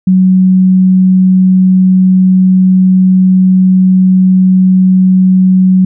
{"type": "tone", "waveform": "sine", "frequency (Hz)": 186.2, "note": "F#3", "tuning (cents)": 11, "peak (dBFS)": -3, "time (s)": [0.07, 5.85], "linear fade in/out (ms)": 5, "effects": []}